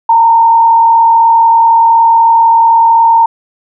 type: tone with frequency modulation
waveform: sine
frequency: 916 Hz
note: A#5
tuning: 31 cents flat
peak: -3 dBFS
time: 0.09-3.26 s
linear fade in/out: 5 ms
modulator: 42.9 Hz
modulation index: 0.4
effects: none